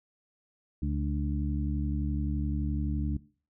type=harmonic tone with a mistuned harmonic; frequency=71.7 Hz; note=D2; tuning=41 cents flat; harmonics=1 / 2 / 3 / 4; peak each=-30 / -33 / -35 / -36 dBFS; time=0.82-3.17 s; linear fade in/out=5 ms; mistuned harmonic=4; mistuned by=+48 cents; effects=noise-tail reverb RT60 0.4 s tail -19 dB re dry